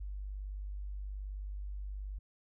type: tone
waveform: sine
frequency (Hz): 49.41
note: G1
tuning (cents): +14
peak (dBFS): -38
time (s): 0-2.19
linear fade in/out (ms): 10
effects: none